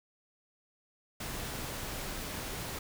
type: noise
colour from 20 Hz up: pink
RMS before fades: -39 dBFS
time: 1.2-2.79 s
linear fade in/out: 5 ms
effects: none